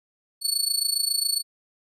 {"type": "tone with amplitude modulation", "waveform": "25% pulse", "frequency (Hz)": 4435, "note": "C#8", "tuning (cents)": 0, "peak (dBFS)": -14, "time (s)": [0.41, 1.43], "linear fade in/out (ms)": 50, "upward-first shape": "sine", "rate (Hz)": 27.3, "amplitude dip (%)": 85, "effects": []}